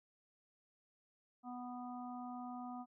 harmonic tone, 246.9 Hz, B3, in tune, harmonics 1 / 3 / 4 / 5, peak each -46 / -48 / -56 / -54 dBFS, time 1.43-2.86 s, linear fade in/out 50 ms, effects none

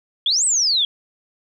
sine exponential two-way sweep, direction up then down, 3236 to 8372 to 3236 Hz, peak -15 dBFS, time 0.26-0.85 s, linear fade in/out 2 ms, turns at 0.45 s, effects 9-bit

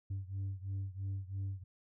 sine beating tone pair, 96.1 / 99.1 Hz, G2 / G2, -34 / +19 cents, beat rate 3 Hz, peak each -37 / -39 dBFS, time 0.1-1.64 s, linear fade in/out 10 ms, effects tanh soft clip ceiling -34 dBFS

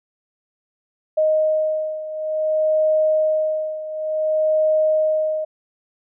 sine beating tone pair, 622.3 / 622.86 Hz, D#5 / D#5, 0 / +2 cents, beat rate 0.56 Hz, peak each -18 / -22 dBFS, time 1.17-5.45 s, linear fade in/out 10 ms, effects none

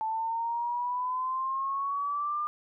sine exponential sweep, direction up, 875 to 1206 Hz, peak -28 dBFS, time 0.01-2.47 s, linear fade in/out 0 ms, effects none

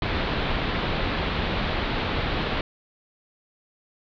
pink low-pass noise, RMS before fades -26 dBFS, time 0.02-2.61 s, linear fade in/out 2 ms, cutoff 4100 Hz, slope 48 dB/octave, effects none

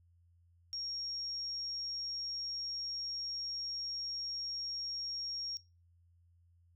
sine tone, 5570 Hz, F8, 5 cents flat, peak -37 dBFS, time 0.73-5.57 s, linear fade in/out 0 ms, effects noise-tail reverb RT60 0.3 s tail -23 dB re dry + added 86 Hz sine -64 dBFS peak until 6.75 s

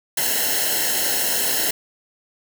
white noise with comb filter, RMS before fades -21 dBFS, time 0.17-1.71 s, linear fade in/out 5 ms, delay 0.84 ms, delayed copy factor -0.9, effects none

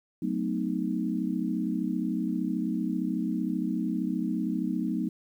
sine chord, B dominant seventh, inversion second, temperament equal with one note detuned, 185 / 220 / 253.2 / 311.1 Hz, F#3 / A3 / B3 / D#4, 0 / 0 / +43 / 0 cents, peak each -32 dBFS, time 0.22-5.09 s, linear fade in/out 5 ms, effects 10-bit

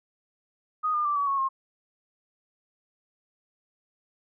sine tone with pitch steps, 1244.5 / 1207.7 / 1171.9 / 1137.3 / 1103.6 / 1071 Hz, D#6 / D6 / D6 / C#6 / C#6 / C6, 0 / +48 / -4 / +44 / -8 / +40 cents, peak -23 dBFS, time 0.83-1.49 s, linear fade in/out 20 ms, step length 110 ms, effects none

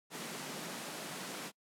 pink high-pass noise, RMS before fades -43 dBFS, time 0.1-1.52 s, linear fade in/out 50 ms, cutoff 150 Hz, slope 48 dB/octave, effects noise-tail reverb RT60 0.1 s tail -25 dB re dry + low-pass 12000 Hz 12 dB/octave

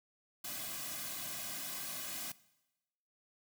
white noise with comb filter, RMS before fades -42 dBFS, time 0.44-2.32 s, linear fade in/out 5 ms, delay 2.2 ms, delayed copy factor -0.9, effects noise-tail reverb RT60 1.0 s tail -20 dB re dry

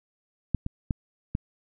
clicks, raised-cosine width 5 ms, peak -11 / -17 / -13 / -14 dBFS, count 4, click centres 0.547 / 0.664 / 0.908 / 1.351 s, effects none

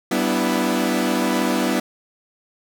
sawtooth chord, E minor seventh, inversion first, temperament equal with one note detuned, 193.3 / 246.9 / 293.7 / 329.6 Hz, G3 / B3 / D4 / E4, -24 / 0 / 0 / 0 cents, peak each -21 / -18 / -22 / -20 dBFS, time 0.11-1.8 s, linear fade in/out 5 ms, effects none

